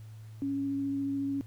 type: tone with vibrato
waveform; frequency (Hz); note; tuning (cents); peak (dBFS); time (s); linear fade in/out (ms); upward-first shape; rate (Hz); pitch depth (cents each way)
sine; 277.2; C#4; 0; -29; 0.42-1.41; 0; triangle; 14; 13
effects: added 109 Hz sine -44 dBFS peak until 1.46 s + pink hiss -63 dBFS RMS until 1.46 s